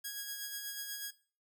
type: tone with tremolo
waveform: 5% pulse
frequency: 1649 Hz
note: G#6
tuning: 13 cents flat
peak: -27 dBFS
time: 0.04-1.11 s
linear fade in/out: 10 ms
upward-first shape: sine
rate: 8.2 Hz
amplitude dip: 40%
effects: noise-tail reverb RT60 0.4 s tail -17 dB re dry